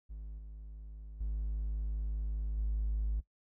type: tone with level steps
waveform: triangle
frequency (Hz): 52.5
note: G#1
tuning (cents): +19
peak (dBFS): -39 / -42 / -30 / -27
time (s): 0.09-3.21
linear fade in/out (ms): 20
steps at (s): 0.38 / 1.2 / 2.57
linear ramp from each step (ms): 10
effects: noise-tail reverb RT60 0.1 s tail -19 dB re dry + tanh soft clip ceiling -26 dBFS